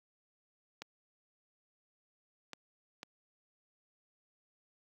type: clicks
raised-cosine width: 0.2 ms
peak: -25 dBFS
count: 3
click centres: 0.82 / 2.533 / 3.031 s
effects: high-pass 150 Hz 12 dB/octave + 11-bit

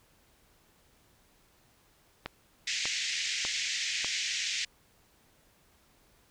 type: click train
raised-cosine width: 0.3 ms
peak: -18 dBFS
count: 4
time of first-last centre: 2.26-4.046 s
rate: 1.68 Hz
type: band-pass noise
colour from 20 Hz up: pink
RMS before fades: -33 dBFS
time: 2.67-4.65 s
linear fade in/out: 5 ms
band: 1900 to 7100 Hz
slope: 48 dB/octave
effects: pink hiss -65 dBFS RMS until 6.3 s

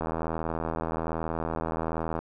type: click train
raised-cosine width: 1 ms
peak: -16 dBFS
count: 178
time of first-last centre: 0.01-2.19 s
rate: 81.2 Hz
effects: none

